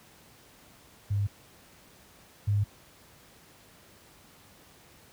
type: tone pair in turn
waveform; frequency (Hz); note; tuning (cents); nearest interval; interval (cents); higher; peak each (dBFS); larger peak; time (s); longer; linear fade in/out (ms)
sine; 101.1 / 102.45; G#2 / G#2; -46 / -23; unison; 23; second; -24 / -22; second; 1.1-1.27 / 2.47-2.64; neither; 10
effects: pink hiss -56 dBFS RMS until 5.12 s + high-pass 60 Hz 12 dB/octave